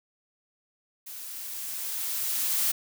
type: noise with level ramp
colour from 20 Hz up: blue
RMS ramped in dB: -41 to -25 dBFS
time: 1.06-2.72 s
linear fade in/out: 10 ms
effects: none